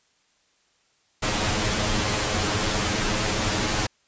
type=noise with comb filter; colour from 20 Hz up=pink; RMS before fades=-24 dBFS; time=1.22-3.87 s; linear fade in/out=10 ms; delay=9.5 ms; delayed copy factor=+0.8; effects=white hiss -65 dBFS RMS until 4.07 s + resampled to 16000 Hz